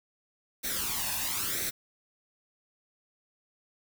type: noise with flanger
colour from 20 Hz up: white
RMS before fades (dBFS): -32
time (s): 0.63-1.71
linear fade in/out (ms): 20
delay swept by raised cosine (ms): 0.5 to 1.15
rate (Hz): 1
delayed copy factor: +0.7
effects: none